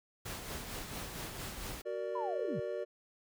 pink noise with tremolo, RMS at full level -41 dBFS, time 0.25-1.82 s, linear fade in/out 10 ms, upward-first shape sine, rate 4.4 Hz, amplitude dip 40%
triangle chord, Gb augmented, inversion none, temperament equal with one note detuned, 374.9 / 466.2 / 587.3 Hz, Gb4 / Bb4 / D5, +23 / 0 / 0 cents, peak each -39 / -38 / -37 dBFS, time 1.85-2.85 s, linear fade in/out 20 ms
sine linear sweep, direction down, 1032 to 105.8 Hz, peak -36 dBFS, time 2.15-2.6 s, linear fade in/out 5 ms
effects none

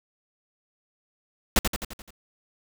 pink noise with echo, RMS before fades -18 dBFS, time 1.56-1.59 s, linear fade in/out 2 ms, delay 86 ms, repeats 6, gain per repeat -5 dB, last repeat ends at 2.106 s, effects none

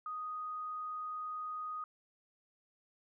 sine tone, 1244.5 Hz, D#6, in tune, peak -38 dBFS, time 0.06-1.84 s, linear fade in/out 2 ms, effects none

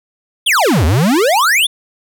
square exponential two-way sweep, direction down then up, 3654 to 73 to 3654 Hz, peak -10 dBFS, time 0.46-1.67 s, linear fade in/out 10 ms, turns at 0.85 s, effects none

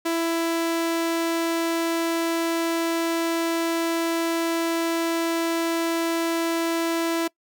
sawtooth tone, 332.3 Hz, E4, 14 cents sharp, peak -18 dBFS, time 0.05-7.28 s, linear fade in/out 10 ms, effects noise-tail reverb RT60 0.1 s tail -23 dB re dry

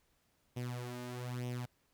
sawtooth tone with flanger, 123.3 Hz, B2, 2 cents flat, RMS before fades -41 dBFS, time 0.56-1.66 s, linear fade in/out 10 ms, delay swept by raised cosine 0.33 to 3.33 ms, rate 1.1 Hz, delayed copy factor +0.7, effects pink hiss -75 dBFS RMS until 1.93 s

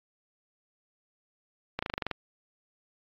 slowing click train, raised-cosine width 0.3 ms, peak -14 dBFS, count 9, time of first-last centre 1.79-2.112 s, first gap 35 ms, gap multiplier 1.04, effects low-pass 4000 Hz 12 dB/octave + AAC 48 kbps

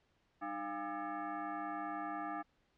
sine tone with frequency modulation, 196 Hz, G3, in tune, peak -38 dBFS, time 0.41-2.43 s, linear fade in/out 20 ms, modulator 502 Hz, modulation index 2.6, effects pink hiss -75 dBFS RMS until 2.77 s + low-pass 4000 Hz 12 dB/octave

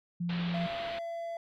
sine tone, 173.6 Hz, F3, 10 cents flat, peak -30 dBFS, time 0.2-0.67 s, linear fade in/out 10 ms
white low-pass noise, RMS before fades -42 dBFS, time 0.29-0.99 s, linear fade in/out 5 ms, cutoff 3900 Hz, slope 48 dB/octave
triangle tone with pitch glide, 679 to 674.3 Hz, F5 to E5, -49 to +39 cents, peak -33 dBFS, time 0.54-1.37 s, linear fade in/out 2 ms, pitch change -12 cents, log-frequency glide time 0.85-1.03 s
effects none

